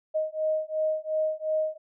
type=beating tone pair; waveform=sine; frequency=623 / 625.8 Hz; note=D#5 / D#5; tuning=+2 / +10 cents; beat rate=2.8 Hz; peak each=-28 dBFS; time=0.14-1.78 s; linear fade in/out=20 ms; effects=none